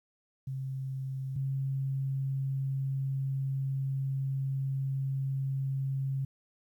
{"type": "tone pair in turn", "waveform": "sine", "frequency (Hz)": [133.3, 135.32], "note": ["C3", "C#3"], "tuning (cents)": [33, -41], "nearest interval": "unison", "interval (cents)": 26, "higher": "second", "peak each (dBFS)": [-33, -29], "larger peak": "second", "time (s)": [[0.47, 1.36], [1.36, 6.25]], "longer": "second", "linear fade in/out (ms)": 5, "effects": ["11-bit"]}